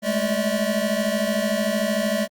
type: tone cluster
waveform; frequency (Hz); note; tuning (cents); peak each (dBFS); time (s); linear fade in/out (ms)
square; 205.6 / 218.8 / 584 / 643; G#3 / A3 / D5 / E5; -17 / -9 / -10 / -43; -27; 0.02-2.28; 50
effects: Opus 48 kbps